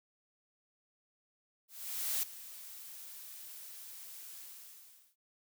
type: noise with ADSR envelope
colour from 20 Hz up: blue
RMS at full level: -33 dBFS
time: 1.68-5.16 s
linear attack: 550 ms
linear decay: 5 ms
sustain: -16 dB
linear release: 780 ms
effects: none